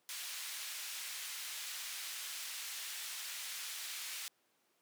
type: band-pass noise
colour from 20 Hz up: pink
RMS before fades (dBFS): -44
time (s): 0.09-4.28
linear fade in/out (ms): 0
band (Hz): 2300 to 16000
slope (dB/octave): 12
effects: pink hiss -75 dBFS RMS until 4.81 s + high-pass 300 Hz 12 dB/octave